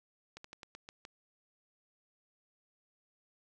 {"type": "slowing click train", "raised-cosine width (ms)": 0.2, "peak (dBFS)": -30, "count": 7, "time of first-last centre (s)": [0.37, 1.051], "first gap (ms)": 74, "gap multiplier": 1.17, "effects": []}